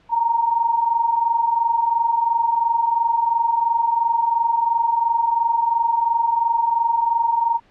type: tone pair together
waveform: sine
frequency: 909.4 / 932.3 Hz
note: A#5 / A#5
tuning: -43 / 0 cents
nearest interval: unison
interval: 43 cents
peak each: -22 / -17 dBFS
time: 0.09-7.6 s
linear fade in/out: 50 ms
effects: pink hiss -55 dBFS RMS until 7.7 s + low-pass 3000 Hz 12 dB/octave